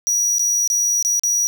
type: tone with dropouts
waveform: square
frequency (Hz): 5800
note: F#8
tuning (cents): -35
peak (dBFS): -16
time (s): 0.07-1.47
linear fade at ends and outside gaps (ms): 0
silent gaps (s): 0.384-0.394 / 0.676-0.701 / 1.026-1.049 / 1.195-1.235
effects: 9-bit